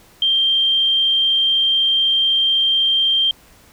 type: tone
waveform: sine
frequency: 3168 Hz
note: G7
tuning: 18 cents sharp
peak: -13 dBFS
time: 0.22-3.31 s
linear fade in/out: 2 ms
effects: pink hiss -49 dBFS RMS until 3.72 s